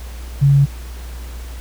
sine tone, 140 Hz, C#3, 18 cents sharp, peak -8 dBFS, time 0.41-0.66 s, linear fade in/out 20 ms, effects added 60 Hz sine -28 dBFS peak until 1.6 s + pink hiss -40 dBFS RMS until 1.6 s

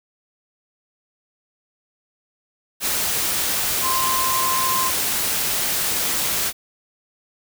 sine tone in noise, 1044 Hz, C6, 4 cents flat, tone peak -21 dBFS, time 3.81-4.92 s, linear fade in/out 50 ms, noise white, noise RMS -22 dBFS, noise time 2.8-6.53 s, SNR -2 dB, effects none

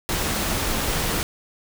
pink noise, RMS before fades -24 dBFS, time 0.09-1.23 s, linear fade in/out 0 ms, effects none

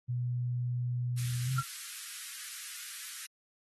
sine tone with pitch glide, 122.7 to 130.75 Hz, B2 to C3, -11 to -1 cents, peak -30 dBFS, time 0.08-1.62 s, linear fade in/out 20 ms, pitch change +110 cents, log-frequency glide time 1.44-1.5 s
white high-pass noise, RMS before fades -43 dBFS, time 1.17-3.27 s, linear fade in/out 10 ms, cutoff 1300 Hz, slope 48 dB/octave
sine tone with exponential decay, 1364 Hz, F6, 41 cents flat, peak -25 dBFS, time 1.58-1.67 s, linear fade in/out 5 ms, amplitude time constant 18 ms
effects AAC 32 kbps

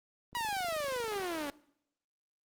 click train, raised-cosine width 2 ms, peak -37 dBFS, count 23, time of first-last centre 0.33-1.2 s, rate 25.3 Hz
sawtooth exponential sweep, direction down, 980 to 277.2 Hz, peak -29 dBFS, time 0.35-1.5 s, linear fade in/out 0 ms
effects noise-tail reverb RT60 0.7 s tail -21 dB re dry + Opus 24 kbps

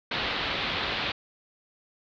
white low-pass noise, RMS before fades -30 dBFS, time 0.11-1.12 s, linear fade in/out 5 ms, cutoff 4100 Hz, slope 48 dB/octave, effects none

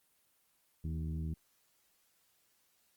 harmonic tone with a mistuned harmonic, 77.78 Hz, D#2, in tune, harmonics 1 / 2 / 3 / 4 / 5, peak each -37 / -39 / -49 / -51 / -58 dBFS, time 0.84-1.34 s, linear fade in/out 5 ms, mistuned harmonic 2, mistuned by +50 cents, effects white hiss -73 dBFS RMS until 2.96 s + Opus 24 kbps

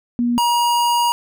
sine / square tone pair in turn, 240 / 952.3 Hz, B3 / A#5, -49 / +37 cents, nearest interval 2 octaves, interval 2386 cents, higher second, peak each -15 dBFS, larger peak neither, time 0.19-0.38 / 0.38-1.12 s, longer second, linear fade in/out 0 ms, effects none

